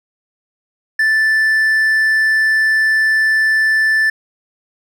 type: tone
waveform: triangle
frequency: 1760 Hz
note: A6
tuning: in tune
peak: -9 dBFS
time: 0.99-4.1 s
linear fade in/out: 5 ms
effects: none